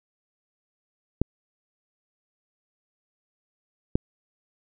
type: clicks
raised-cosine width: 3 ms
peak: -7 dBFS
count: 2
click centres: 1.216 / 3.955 s
effects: none